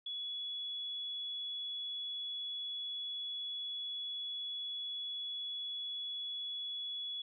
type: tone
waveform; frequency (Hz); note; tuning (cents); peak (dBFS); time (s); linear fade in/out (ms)
sine; 3389; G#7; +34; -38; 0.06-7.22; 5
effects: none